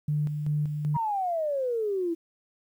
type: tone with tremolo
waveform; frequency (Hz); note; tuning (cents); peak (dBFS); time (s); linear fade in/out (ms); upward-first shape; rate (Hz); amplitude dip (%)
sine; 149.2; D3; +28; -23; 0.08-0.97; 5; square; 2.6; 45
type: exponential sweep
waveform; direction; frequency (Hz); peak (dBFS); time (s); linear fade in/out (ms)
sine; down; 968 to 324.8; -25; 0.94-2.15; 20
effects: tanh soft clip ceiling -15 dBFS + 10-bit